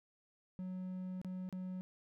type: tone with dropouts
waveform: triangle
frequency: 184.6 Hz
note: F#3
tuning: 4 cents flat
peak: -38 dBFS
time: 0.59-1.81 s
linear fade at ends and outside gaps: 0 ms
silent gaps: 1.215-1.247 / 1.49-1.526 s
effects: none